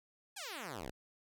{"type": "exponential sweep", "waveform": "5% pulse", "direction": "down", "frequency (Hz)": [880, 50.7], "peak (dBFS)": -31, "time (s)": [0.36, 0.91], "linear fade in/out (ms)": 10, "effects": []}